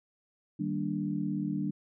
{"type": "chord", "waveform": "sine", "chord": "Eb major seventh", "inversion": "none", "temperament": "equal", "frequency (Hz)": [155.56, 196, 233.1, 293.7], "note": ["Eb3", "G3", "Bb3", "D4"], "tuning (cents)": [0, 0, 0, 0], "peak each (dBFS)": [-36, -33, -39, -34], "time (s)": [0.59, 1.71], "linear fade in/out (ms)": 10, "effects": []}